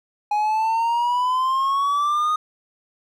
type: exponential sweep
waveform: triangle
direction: up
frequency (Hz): 830 to 1244.5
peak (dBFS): -16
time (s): 0.31-2.36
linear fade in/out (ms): 5
effects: none